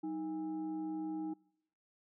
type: tone with frequency modulation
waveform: sine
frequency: 314.1 Hz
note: D#4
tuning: 16 cents sharp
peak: -36 dBFS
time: 0.03-1.34 s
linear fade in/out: 10 ms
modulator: 501 Hz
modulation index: 0.46
effects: noise-tail reverb RT60 0.8 s tail -26 dB re dry